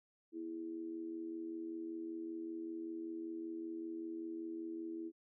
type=tone with amplitude modulation; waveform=sine; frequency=329.6 Hz; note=E4; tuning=in tune; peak=-38 dBFS; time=0.32-5.12 s; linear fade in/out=50 ms; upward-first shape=sine; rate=85.2 Hz; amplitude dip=65%; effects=none